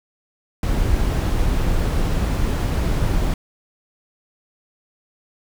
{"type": "noise", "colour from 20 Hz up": "brown", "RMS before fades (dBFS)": -19, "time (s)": [0.63, 3.34], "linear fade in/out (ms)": 2, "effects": []}